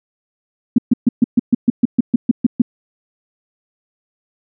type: tone bursts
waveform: sine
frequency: 239.7 Hz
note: A#3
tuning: 48 cents sharp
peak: -6 dBFS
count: 13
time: 0.76-2.619 s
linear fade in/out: 5 ms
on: 23 ms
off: 130 ms
effects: none